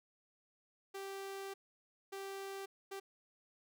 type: tone bursts at uneven times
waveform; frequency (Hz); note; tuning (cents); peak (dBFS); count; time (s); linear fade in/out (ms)
sawtooth; 391; G4; -4; -39; 3; 0.94-1.54 / 2.12-2.66 / 2.91-3; 10
effects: none